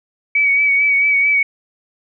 sine tone with vibrato, 2266 Hz, C#7, 37 cents sharp, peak -11 dBFS, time 0.35-1.43 s, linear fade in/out 5 ms, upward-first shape sine, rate 4.5 Hz, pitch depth 32 cents each way, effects none

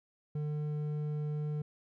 sine tone with hard clipping, 149.8 Hz, D3, 35 cents sharp, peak -34 dBFS, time 0.35-1.62 s, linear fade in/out 5 ms, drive 6 dB, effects none

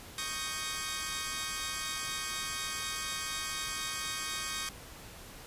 10% pulse chord, Eb dominant seventh, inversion third, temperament equal, 1108.7 / 1244.5 / 1568 / 1864.7 Hz, Db6 / Eb6 / G6 / Bb6, 0 / 0 / 0 / 0 cents, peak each -32 dBFS, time 0.18-4.69 s, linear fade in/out 2 ms, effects pink hiss -49 dBFS RMS until 5.46 s + resampled to 32000 Hz

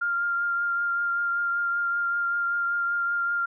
sine tone with vibrato, 1396.9 Hz, F6, in tune, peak -23 dBFS, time 0.01-3.46 s, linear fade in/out 10 ms, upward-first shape triangle, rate 5.2 Hz, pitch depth 18 cents each way, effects none

